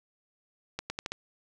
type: accelerating click train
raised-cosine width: 0.2 ms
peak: -16 dBFS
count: 5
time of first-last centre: 0.79-1.12 s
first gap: 110 ms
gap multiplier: 0.81
effects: none